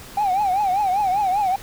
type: tone with vibrato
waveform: triangle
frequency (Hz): 784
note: G5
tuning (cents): 0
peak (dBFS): -14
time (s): 0.17-1.56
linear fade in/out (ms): 5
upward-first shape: triangle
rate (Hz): 5.1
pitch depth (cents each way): 160
effects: tanh soft clip ceiling -13 dBFS + pink hiss -40 dBFS RMS until 1.62 s